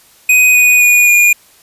square tone with pitch steps, 2500 / 2477 / 2454 / 2432 Hz, D#7 / D#7 / D#7 / D#7, +8 / -8 / -25 / -40 cents, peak -6 dBFS, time 0.29-1.33 s, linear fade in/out 5 ms, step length 260 ms, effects white hiss -46 dBFS RMS until 1.62 s + resampled to 32000 Hz

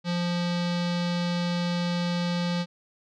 square tone with low-pass filter, 174.61 Hz, F3, in tune, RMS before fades -27 dBFS, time 0.04-2.66 s, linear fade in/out 50 ms, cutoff 4400 Hz, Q 2.8, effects none

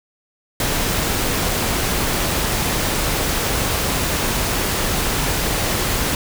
pink noise, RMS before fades -20 dBFS, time 0.6-6.15 s, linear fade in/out 2 ms, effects none

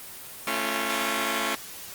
5% pulse chord, A augmented, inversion none, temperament just, 220 / 275 / 343.8 Hz, A3 / C#4 / E#4, 0 / -14 / -27 cents, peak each -19 dBFS, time 0.47-1.55 s, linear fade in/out 2 ms, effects white hiss -41 dBFS RMS until 1.94 s + Opus 24 kbps

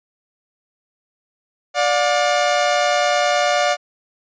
sawtooth tone pair together, 587.3 / 716.8 Hz, D5 / F5, 0 / +45 cents, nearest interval minor third, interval 345 cents, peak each -14 dBFS, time 1.74-3.77 s, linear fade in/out 50 ms, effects resampled to 16000 Hz

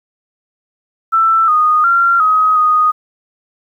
sine tone with pitch steps, 1330 / 1235 / 1377 / 1263 / 1242 Hz, E6 / D#6 / F6 / D#6 / D#6, +15 / -13 / -25 / +26 / -3 cents, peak -8 dBFS, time 1.12-2.92 s, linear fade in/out 20 ms, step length 360 ms, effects 8-bit

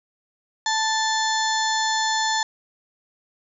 harmonic tone with a mistuned harmonic, 880 Hz, A5, in tune, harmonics 1 / 2 / 4 / 5 / 6 / 7 / 8, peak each -23 / -26 / -29 / -30 / -34 / -35 / -31 dBFS, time 0.66-2.43 s, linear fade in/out 2 ms, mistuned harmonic 5, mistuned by -47 cents, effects none

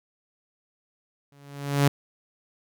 sawtooth tone with exponential growth, 141.6 Hz, C#3, 37 cents sharp, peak -11 dBFS, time 1.32-1.88 s, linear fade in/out 2 ms, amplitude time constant 120 ms, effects none

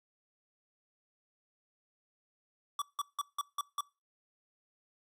square tone bursts, 1150 Hz, D6, 37 cents flat, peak -32 dBFS, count 6, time 2.79-3.808 s, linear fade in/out 2 ms, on 28 ms, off 170 ms, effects noise-tail reverb RT60 0.3 s tail -23 dB re dry + resampled to 32000 Hz

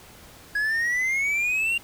triangle exponential sweep, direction up, 1661.2 to 2794 Hz, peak -20 dBFS, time 0.55-1.78 s, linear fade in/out 5 ms, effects pink hiss -48 dBFS RMS until 1.83 s

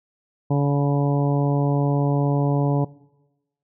harmonic tone with a mistuned harmonic, 142.5 Hz, C#3, 48 cents sharp, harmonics 1 / 2 / 3 / 4 / 5 / 6 / 7, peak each -18 / -24 / -28 / -30 / -32 / -34 / -35 dBFS, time 0.5-2.85 s, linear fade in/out 10 ms, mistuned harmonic 7, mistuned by -28 cents, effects noise-tail reverb RT60 1.0 s tail -21 dB re dry

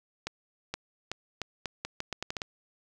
accelerating click train, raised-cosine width 0.2 ms, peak -16 dBFS, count 12, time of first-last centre 0.27-2.418 s, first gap 470 ms, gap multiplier 0.8, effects none

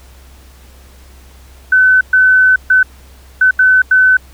sine tone bursts at uneven times, 1514 Hz, F#6, 39 cents sharp, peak -5 dBFS, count 6, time 1.72-2.01 / 2.13-2.56 / 2.7-2.83 / 3.41-3.51 / 3.59-3.82 / 3.91-4.17 s, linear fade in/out 5 ms, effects added 65 Hz sine -38 dBFS peak until 4.33 s + pink hiss -45 dBFS RMS until 4.33 s

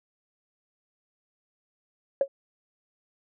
sine tone with exponential decay, 550 Hz, C#5, 14 cents flat, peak -14 dBFS, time 2.21-2.28 s, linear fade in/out 2 ms, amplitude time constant 15 ms, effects tanh soft clip ceiling -12 dBFS

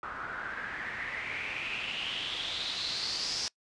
white noise with low-pass filter sweep, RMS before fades -36 dBFS, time 0.03-3.48 s, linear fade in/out 0 ms, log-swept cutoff 1300 to 5300 Hz, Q 5.9, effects noise-tail reverb RT60 0.1 s tail -24 dB re dry + resampled to 22050 Hz

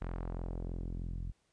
sawtooth tone with low-pass filter sweep, 43.17 Hz, F1, 19 cents flat, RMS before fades -39 dBFS, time 0.01-1.32 s, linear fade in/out 10 ms, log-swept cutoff 1800 to 130 Hz, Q 0.99, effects pink hiss -75 dBFS RMS until 1.52 s + resampled to 22050 Hz

